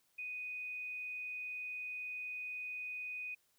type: tone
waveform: sine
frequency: 2489 Hz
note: D#7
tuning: in tune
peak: -40 dBFS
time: 0.18-3.35 s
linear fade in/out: 10 ms
effects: white hiss -75 dBFS RMS until 3.58 s